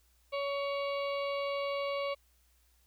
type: harmonic tone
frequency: 561 Hz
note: C#5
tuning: 21 cents sharp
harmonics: 1 / 2 / 4 / 5 / 6 / 7 / 8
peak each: -33 / -39 / -42 / -46 / -52 / -50 / -52 dBFS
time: 0.32-2.15 s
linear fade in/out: 20 ms
effects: added 60 Hz sine -67 dBFS peak until 2.86 s + white hiss -71 dBFS RMS until 2.86 s